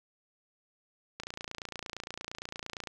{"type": "click train", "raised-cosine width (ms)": 0.2, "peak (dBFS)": -21, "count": 49, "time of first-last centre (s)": [1.2, 2.872], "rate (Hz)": 28.7, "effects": []}